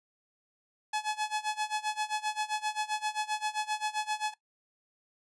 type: tone with tremolo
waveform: sawtooth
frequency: 853 Hz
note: G#5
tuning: 46 cents sharp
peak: -24 dBFS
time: 0.93-4.34 s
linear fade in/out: 5 ms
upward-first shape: sine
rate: 7.6 Hz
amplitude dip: 90%
effects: noise-tail reverb RT60 0.1 s tail -17 dB re dry + resampled to 22050 Hz